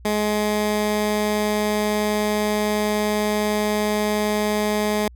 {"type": "tone", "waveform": "15% pulse", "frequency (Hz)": 210.7, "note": "G#3", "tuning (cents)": 25, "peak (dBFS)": -13, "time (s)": [0.05, 5.08], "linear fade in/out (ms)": 2, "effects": ["added 60 Hz sine -41 dBFS peak until 5.15 s"]}